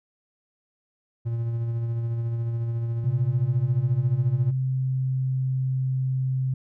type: tone with tremolo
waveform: triangle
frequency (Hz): 116.54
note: A#2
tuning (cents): 0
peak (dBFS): -21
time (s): 1.25-4.52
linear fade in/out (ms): 20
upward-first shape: sine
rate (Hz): 14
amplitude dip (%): 30
type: tone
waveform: sine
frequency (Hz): 130.81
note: C3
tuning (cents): 0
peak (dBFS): -22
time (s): 3.04-6.54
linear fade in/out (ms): 5
effects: none